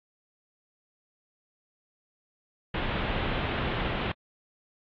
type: low-pass noise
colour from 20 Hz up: pink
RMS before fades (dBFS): -30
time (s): 2.74-4.12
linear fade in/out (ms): 5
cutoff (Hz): 3500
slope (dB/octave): 48
effects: AAC 48 kbps